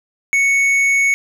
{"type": "tone with tanh clipping", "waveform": "sine", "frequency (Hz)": 2217, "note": "C#7", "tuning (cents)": 0, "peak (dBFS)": -13, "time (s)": [0.33, 1.14], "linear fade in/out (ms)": 0, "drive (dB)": 8, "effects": []}